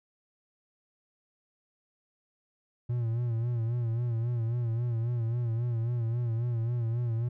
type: tone with vibrato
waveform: triangle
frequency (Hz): 117.4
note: A#2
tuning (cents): +13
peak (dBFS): -25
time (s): 2.89-7.29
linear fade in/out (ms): 10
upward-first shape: sine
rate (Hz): 3.7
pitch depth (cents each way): 71
effects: none